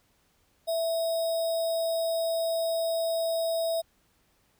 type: tone with sample-and-hold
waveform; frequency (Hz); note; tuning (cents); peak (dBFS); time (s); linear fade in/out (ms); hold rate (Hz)
sine; 659.3; E5; 0; -25; 0.67-3.82; 20; 4410
effects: pink hiss -68 dBFS RMS until 4.59 s